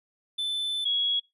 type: tone pair in turn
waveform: triangle / sine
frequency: 3520 / 3335 Hz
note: A7 / G#7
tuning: 0 / +7 cents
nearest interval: minor second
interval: 93 cents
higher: first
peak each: -25 / -23 dBFS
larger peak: second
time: 0.38-0.85 / 0.85-1.2 s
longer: first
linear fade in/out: 10 ms
effects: noise-tail reverb RT60 0.2 s tail -23 dB re dry + resampled to 32000 Hz